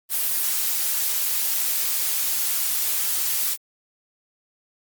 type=noise; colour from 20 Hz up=blue; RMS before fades=-23 dBFS; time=0.09-3.57 s; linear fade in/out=50 ms; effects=Opus 32 kbps